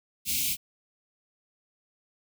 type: band-stop noise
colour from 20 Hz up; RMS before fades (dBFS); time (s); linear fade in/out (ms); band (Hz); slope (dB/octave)
white; -28; 0.25-0.57; 50; 300 to 2200; 96
effects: none